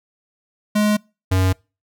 square tone pair in turn, 210 / 93.54 Hz, G#3 / F#2, +19 / +19 cents, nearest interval octave + major second, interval 1400 cents, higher first, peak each -15 dBFS, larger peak neither, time 0.75-0.97 / 1.31-1.53 s, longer neither, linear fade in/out 10 ms, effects noise-tail reverb RT60 0.3 s tail -26 dB re dry

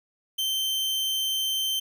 40% pulse tone, 3112 Hz, G7, 13 cents flat, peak -24 dBFS, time 0.38-1.8 s, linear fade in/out 10 ms, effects none

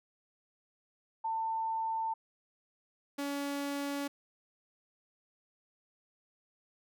sine / sawtooth tone pair in turn, 895 / 282.9 Hz, A5 / C#4, +29 / +35 cents, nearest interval octave + minor sixth, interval 1994 cents, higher first, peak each -31 / -30 dBFS, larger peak second, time 1.24-2.14 / 3.18-4.08 s, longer neither, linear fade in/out 10 ms, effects none

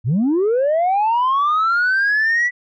sine linear sweep, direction up, 98.8 to 1975.5 Hz, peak -12 dBFS, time 0.04-2.51 s, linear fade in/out 50 ms, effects tanh soft clip ceiling -12 dBFS

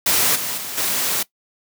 white noise with level steps, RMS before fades -17 / -25 / -29 / -21 dBFS, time 0.06-1.23 s, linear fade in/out 5 ms, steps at 0.35 / 0.57 / 0.77 s, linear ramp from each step 10 ms, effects noise-tail reverb RT60 0.1 s tail -19 dB re dry + high-pass 100 Hz 12 dB/octave

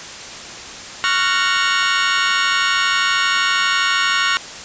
25% pulse chord, Gb major seventh, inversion second, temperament just, 1110 / 1387.5 / 1480 / 1850 Hz, Db6 / F6 / Gb6 / Bb6, +2 / -12 / 0 / -14 cents, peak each -17 dBFS, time 1.04-4.37 s, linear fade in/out 0 ms, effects white hiss -32 dBFS RMS until 4.64 s + resampled to 16000 Hz

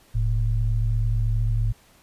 sine tone pair together, 41.39 / 110.5 Hz, E1 / A2, +8 / +8 cents, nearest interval octave + perfect fourth, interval 1700 cents, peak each -22 dBFS, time 0.14-1.73 s, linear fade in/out 20 ms, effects pink hiss -56 dBFS RMS until 2.02 s + resampled to 32000 Hz

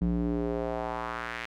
square tone with band-pass filter sweep, 58.2 Hz, A#1, 2 cents flat, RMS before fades -31 dBFS, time 0.01-1.46 s, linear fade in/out 10 ms, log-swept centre 180 to 2200 Hz, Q 2, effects none

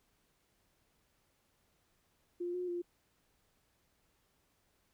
sine tone with pitch steps, 350.9 / 360.1 / 349.4 Hz, F4 / F#4 / F4, +8 / -47 / +1 cents, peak -35 dBFS, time 2.4-2.82 s, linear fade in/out 10 ms, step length 140 ms, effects pink hiss -75 dBFS RMS until 4.93 s

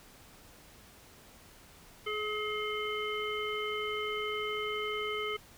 harmonic tone with a mistuned harmonic, 424.1 Hz, G#4, 36 cents sharp, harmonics 1 / 3 / 5 / 7, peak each -36 / -38 / -38 / -40 dBFS, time 2.06-5.37 s, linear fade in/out 10 ms, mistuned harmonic 7, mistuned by +48 cents, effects pink hiss -56 dBFS RMS until 5.57 s

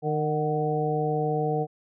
harmonic tone with a mistuned harmonic, 153.1 Hz, D#3, 28 cents flat, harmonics 1 / 2 / 3 / 4 / 5, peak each -28 / -34 / -27 / -36 / -29 dBFS, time 0.02-1.67 s, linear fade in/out 50 ms, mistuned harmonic 5, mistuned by -44 cents, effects none

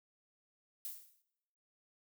violet noise with exponential decay, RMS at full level -40 dBFS, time 0.85-1.22 s, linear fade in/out 1 ms, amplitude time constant 80 ms, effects noise-tail reverb RT60 0.9 s tail -21 dB re dry

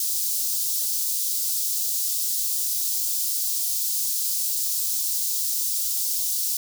white high-pass noise, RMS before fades -25 dBFS, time 0-6.57 s, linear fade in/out 2 ms, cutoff 4600 Hz, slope 24 dB/octave, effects none

